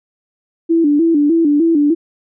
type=tone with vibrato; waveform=sine; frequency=311.1 Hz; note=D#4; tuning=in tune; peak=-9 dBFS; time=0.69-1.95 s; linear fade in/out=20 ms; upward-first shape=square; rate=3.3 Hz; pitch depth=110 cents each way; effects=none